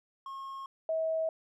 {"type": "tone pair in turn", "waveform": ["triangle", "sine"], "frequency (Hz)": [1082, 643.4], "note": ["C#6", "E5"], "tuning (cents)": [-42, -42], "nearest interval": "major sixth", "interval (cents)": 900, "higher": "first", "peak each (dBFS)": [-37, -28], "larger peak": "second", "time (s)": [[0.26, 0.66], [0.89, 1.29]], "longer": "neither", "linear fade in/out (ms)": 2, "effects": []}